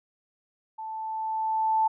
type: tone with level ramp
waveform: sine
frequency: 880 Hz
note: A5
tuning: in tune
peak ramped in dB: -34 to -19 dBFS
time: 0.78-1.88 s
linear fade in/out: 10 ms
effects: none